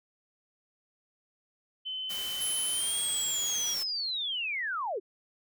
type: tone with pitch glide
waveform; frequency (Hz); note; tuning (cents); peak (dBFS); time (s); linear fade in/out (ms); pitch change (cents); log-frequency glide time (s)
sine; 3051 to 3308; G7 to G#7; -48 to -8; -33; 1.85-3.75; 20; +140; 2.71-2.99
type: noise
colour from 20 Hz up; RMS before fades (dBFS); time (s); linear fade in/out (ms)
white; -40; 2.09-3.84; 20
type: linear sweep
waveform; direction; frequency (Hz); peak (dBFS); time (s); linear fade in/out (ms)
sine; down; 11175 to 332.5; -30; 2.4-5; 20
effects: none